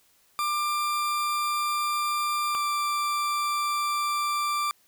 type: tone pair in turn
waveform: 40% pulse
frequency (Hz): 1189 / 1178.1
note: D6 / D6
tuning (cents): +21 / +5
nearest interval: unison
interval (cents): 16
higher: first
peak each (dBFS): -24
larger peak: neither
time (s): 0.39-2.55 / 2.55-4.71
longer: neither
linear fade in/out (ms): 0
effects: white hiss -63 dBFS RMS until 4.87 s